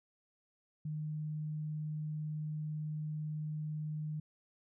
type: tone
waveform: sine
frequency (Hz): 153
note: D#3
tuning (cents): -29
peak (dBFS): -36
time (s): 0.85-4.2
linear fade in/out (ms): 5
effects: none

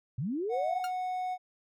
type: linear sweep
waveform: sine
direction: up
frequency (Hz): 108 to 769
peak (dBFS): -30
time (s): 0.18-0.8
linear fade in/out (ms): 5
type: tone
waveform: triangle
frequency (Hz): 736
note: F#5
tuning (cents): -9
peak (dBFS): -29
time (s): 0.49-1.38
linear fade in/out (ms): 50
type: tone with exponential decay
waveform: sawtooth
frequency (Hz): 1405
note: F6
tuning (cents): +10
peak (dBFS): -30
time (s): 0.84-0.93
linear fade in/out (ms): 2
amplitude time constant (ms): 18
effects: none

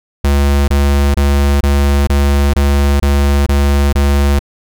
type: tone bursts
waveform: square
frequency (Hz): 70.6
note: C#2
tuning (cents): +32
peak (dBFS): -9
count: 9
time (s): 0.24-4.392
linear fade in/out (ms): 5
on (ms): 440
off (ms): 24
effects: none

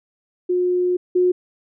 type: tone pair in turn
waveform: sine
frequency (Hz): 359.9 / 361.6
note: F#4 / F#4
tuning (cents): -48 / -40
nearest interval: unison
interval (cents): 8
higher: second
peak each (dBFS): -16 / -13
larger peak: second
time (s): 0.49-0.97 / 1.15-1.32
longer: first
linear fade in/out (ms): 10
effects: none

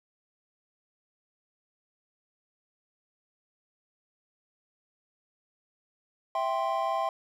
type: chord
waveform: triangle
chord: C major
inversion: first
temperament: equal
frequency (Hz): 659.3 / 784 / 1046.5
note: E5 / G5 / C6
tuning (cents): 0 / 0 / 0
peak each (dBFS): -29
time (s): 6.35-7.09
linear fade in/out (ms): 2
effects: none

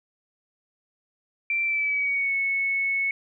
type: tone with pitch glide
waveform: sine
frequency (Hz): 2349 to 2204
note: D7 to C#7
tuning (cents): 0 to -11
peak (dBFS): -22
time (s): 1.5-3.11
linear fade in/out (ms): 2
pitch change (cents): -111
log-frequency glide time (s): 1.63-2.34
effects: none

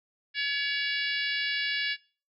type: harmonic tone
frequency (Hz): 567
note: C#5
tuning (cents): +39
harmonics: 3 / 4 / 5 / 6 / 7 / 8 / 9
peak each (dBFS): -31 / -33 / -35 / -37 / -38 / -39 / -40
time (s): 0.34-1.97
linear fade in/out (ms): 50
effects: noise-tail reverb RT60 0.4 s tail -23 dB re dry

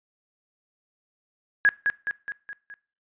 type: tone with echo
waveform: sine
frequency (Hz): 1661.2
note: G#6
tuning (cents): 0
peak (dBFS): -14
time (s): 1.65-1.69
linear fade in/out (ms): 0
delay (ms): 210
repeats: 5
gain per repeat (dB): -5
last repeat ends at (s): 2.74
effects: noise-tail reverb RT60 0.4 s tail -21 dB re dry + resampled to 8000 Hz

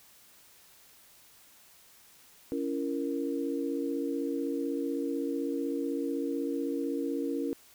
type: chord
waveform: sine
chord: A# diminished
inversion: first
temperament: just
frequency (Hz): 279.7 / 335.6 / 466.2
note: C#4 / E4 / A#4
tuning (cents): +16 / +31 / 0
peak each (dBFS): -32 / -35 / -35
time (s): 2.52-7.53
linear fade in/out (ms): 0
effects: white hiss -58 dBFS RMS until 7.74 s

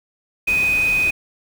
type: tone in noise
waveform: sine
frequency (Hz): 2500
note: D#7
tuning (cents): +8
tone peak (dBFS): -15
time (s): 0.47-1.11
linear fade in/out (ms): 10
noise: pink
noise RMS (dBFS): -31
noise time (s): 0.47-1.11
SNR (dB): +13
effects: none

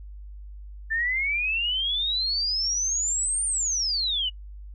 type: exponential two-way sweep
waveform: sine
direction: up then down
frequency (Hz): 1760 to 9090 to 2878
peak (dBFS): -23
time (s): 0.9-4.3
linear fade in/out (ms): 20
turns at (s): 3.45
effects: noise-tail reverb RT60 0.1 s tail -24 dB re dry + added 50 Hz sine -38 dBFS peak until 4.74 s

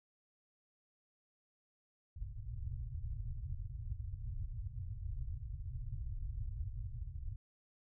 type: low-pass noise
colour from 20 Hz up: pink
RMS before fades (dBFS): -42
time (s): 2.16-7.36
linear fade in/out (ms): 5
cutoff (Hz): 130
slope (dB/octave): 96
effects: none

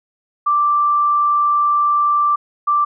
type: tone pair in turn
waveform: sine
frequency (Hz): 1174.7 / 1174.7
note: D6 / D6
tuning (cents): 0 / 0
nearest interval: unison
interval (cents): 0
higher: neither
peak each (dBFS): -12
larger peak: neither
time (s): 0.46-2.36 / 2.67-2.85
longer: first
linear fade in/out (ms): 10
effects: none

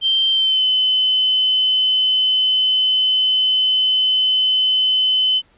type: tone with pitch glide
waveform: sine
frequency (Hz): 3136 to 3040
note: G7 to F#7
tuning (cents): 0 to +46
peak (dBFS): -13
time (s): 0.01-5.42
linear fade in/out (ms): 50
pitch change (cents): -54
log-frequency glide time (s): 0.31-0.64
effects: pink hiss -56 dBFS RMS until 5.57 s + resampled to 8000 Hz

